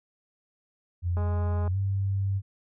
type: tone with pitch glide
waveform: sine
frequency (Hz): 87.7 to 97.87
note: F2 to G2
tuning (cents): +8 to -2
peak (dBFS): -24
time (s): 1.02-2.42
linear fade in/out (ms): 50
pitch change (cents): +190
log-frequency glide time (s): 1.68-1.77
type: click train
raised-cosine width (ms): 1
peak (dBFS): -25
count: 106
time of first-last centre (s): 1.17-1.677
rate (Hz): 207
effects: none